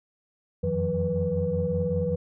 sine tone cluster, 86.6 / 91.8 / 161.7 / 180.3 / 489.7 Hz, F2 / F#2 / E3 / F#3 / B4, -14 / -13 / -33 / -45 / -15 cents, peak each -33 / -32 / -30 / -30 / -26 dBFS, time 0.63-2.16 s, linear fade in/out 10 ms, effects tanh soft clip ceiling -14 dBFS

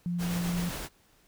sine tone, 174.61 Hz, F3, in tune, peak -28 dBFS, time 0.06-0.69 s, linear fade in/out 0 ms
pink noise with tremolo, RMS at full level -36 dBFS, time 0.18-0.89 s, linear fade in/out 50 ms, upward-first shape sine, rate 7.6 Hz, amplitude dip 25%
effects pink hiss -64 dBFS RMS until 1.27 s

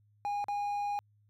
triangle tone with dropouts, 818 Hz, G#5, 26 cents flat, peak -29 dBFS, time 0.25-0.99 s, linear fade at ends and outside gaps 0 ms, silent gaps 0.442-0.484 s, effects added 104 Hz sine -64 dBFS peak until 1.29 s

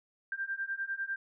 sine beating tone pair, 1578 / 1588 Hz, G6 / G6, +11 / +22 cents, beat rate 10 Hz, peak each -37 / -36 dBFS, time 0.32-1.16 s, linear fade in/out 2 ms, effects none

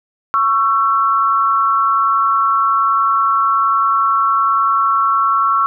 sine tone pair together, 1108.7 / 1339.4 Hz, C#6 / E6, 0 / +27 cents, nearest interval minor third, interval 327 cents, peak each -14 dBFS, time 0.34-5.66 s, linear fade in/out 0 ms, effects none

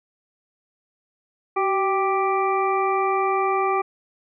harmonic tone with a mistuned harmonic, 392 Hz, G4, in tune, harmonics 1 / 2 / 3 / 5 / 6, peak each -23 / -24 / -23 / -37 / -32 dBFS, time 1.56-3.82 s, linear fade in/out 10 ms, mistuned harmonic 1, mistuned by -48 cents, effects none

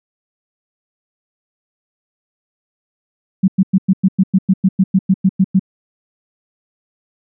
sine tone bursts, 189.9 Hz, F#3, 45 cents sharp, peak -7 dBFS, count 15, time 3.43-5.595 s, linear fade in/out 10 ms, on 51 ms, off 100 ms, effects none

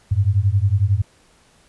sine beating tone pair, 94 / 105 Hz, F#2 / G#2, +28 / +19 cents, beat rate 11 Hz, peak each -17 dBFS, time 0.11-1.02 s, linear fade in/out 10 ms, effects pink hiss -55 dBFS RMS until 1.68 s + resampled to 24000 Hz

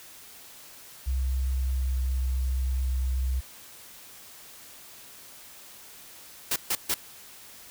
sine tone with pitch glide, 65 to 64.36 Hz, C2 to C2, -11 to -28 cents, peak -24 dBFS, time 1.06-3.41 s, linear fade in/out 20 ms, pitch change -17 cents, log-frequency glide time 1.71-1.98 s
white noise bursts, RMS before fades -26 dBFS, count 3, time 6.51-6.943 s, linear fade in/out 5 ms, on 51 ms, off 140 ms
effects white hiss -48 dBFS RMS until 7.7 s

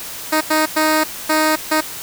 10% pulse tone bursts at uneven times, 311.1 Hz, D#4, in tune, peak -5 dBFS, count 5, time 0.32-0.41 / 0.5-0.66 / 0.76-1.04 / 1.29-1.56 / 1.71-1.81 s, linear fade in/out 10 ms, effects white hiss -30 dBFS RMS until 2.02 s

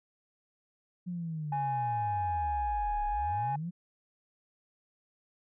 sine linear two-way sweep, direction down then up, 181 to 30.87 to 181 Hz, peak -33 dBFS, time 1.06-3.71 s, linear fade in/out 20 ms, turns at 3.06 s
sine tone, 830.6 Hz, G#5, in tune, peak -28 dBFS, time 1.52-3.56 s, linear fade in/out 5 ms
effects tanh soft clip ceiling -25 dBFS

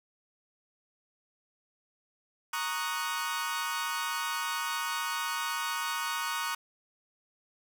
sawtooth chord, D# minor seventh, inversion second, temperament equal, 932.3 / 1108.7 / 1244.5 / 1480 Hz, A#5 / C#6 / D#6 / F#6, 0 / 0 / 0 / 0 cents, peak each -33 dBFS, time 2.53-6.55 s, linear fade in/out 5 ms, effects none

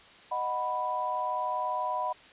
sine chord, B major, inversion first, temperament equal with one note detuned, 619.4 / 740 / 987.8 Hz, D#5 / F#5 / B5, -8 / 0 / 0 cents, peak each -36 / -34 / -30 dBFS, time 0.31-2.13 s, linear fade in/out 10 ms, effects white hiss -53 dBFS RMS until 2.32 s + resampled to 8000 Hz

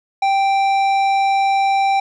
sine tone with tanh clipping, 784 Hz, G5, in tune, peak -15 dBFS, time 0.22-2 s, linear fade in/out 5 ms, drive 12 dB, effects none

